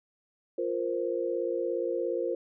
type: chord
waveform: sine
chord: F suspended fourth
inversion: none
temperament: equal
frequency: 349.2 / 466.2 / 523.3 Hz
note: F4 / Bb4 / C5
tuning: 0 / 0 / 0 cents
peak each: -32 dBFS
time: 0.58-2.35 s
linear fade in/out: 5 ms
effects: none